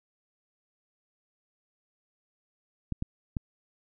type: clicks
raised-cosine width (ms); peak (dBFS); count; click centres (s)
5; -18; 3; 2.923 / 3.024 / 3.368
effects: none